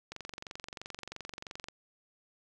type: click train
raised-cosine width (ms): 0.2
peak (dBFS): -24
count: 37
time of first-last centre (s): 0.12-1.685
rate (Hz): 23
effects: none